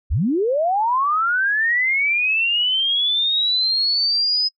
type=linear sweep; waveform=sine; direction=up; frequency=43.79 to 5070 Hz; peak=-16 dBFS; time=0.1-4.49 s; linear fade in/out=20 ms; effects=noise-tail reverb RT60 0.1 s tail -25 dB re dry